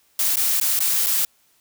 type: noise with dropouts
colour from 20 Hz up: blue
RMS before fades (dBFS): -20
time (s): 0.19-1.25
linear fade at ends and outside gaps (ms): 2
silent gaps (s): 0.358-0.369 / 0.6-0.612 / 0.792-0.804 / 1.063-1.067
effects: white hiss -61 dBFS RMS until 1.6 s